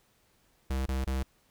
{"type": "tone bursts", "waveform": "square", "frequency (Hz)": 66, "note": "C2", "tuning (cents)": 16, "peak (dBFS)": -29, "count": 3, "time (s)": [0.7, 1.23], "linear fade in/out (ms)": 5, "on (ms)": 160, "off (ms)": 25, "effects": ["pink hiss -68 dBFS RMS until 1.5 s"]}